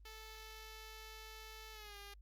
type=tone with pitch glide; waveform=5% pulse; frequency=438.1 to 404.1 Hz; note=A4 to G#4; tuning=-7 to -47 cents; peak=-40 dBFS; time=0.05-2.14 s; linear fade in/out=5 ms; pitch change=-140 cents; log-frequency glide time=1.72-1.97 s; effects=added 50 Hz sine -56 dBFS peak until 2.21 s + Opus 32 kbps